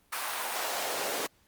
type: noise with high-pass filter sweep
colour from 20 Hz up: pink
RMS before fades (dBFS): -33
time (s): 0.12-1.27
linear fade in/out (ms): 10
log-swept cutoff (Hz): 1100 to 390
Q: 1.5
effects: pink hiss -66 dBFS RMS until 1.47 s + Opus 32 kbps